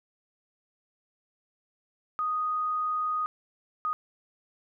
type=tone bursts at uneven times; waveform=sine; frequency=1243 Hz; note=D#6; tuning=2 cents flat; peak=-26 dBFS; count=2; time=2.19-3.26 / 3.85-3.93 s; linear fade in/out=0 ms; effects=none